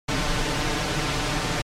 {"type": "noise with comb filter", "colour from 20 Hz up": "pink", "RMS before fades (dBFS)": -24, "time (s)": [0.08, 1.62], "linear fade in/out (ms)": 10, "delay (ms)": 6.7, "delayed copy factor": 0.7, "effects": ["low-pass 6000 Hz 12 dB/octave", "MP3 96 kbps"]}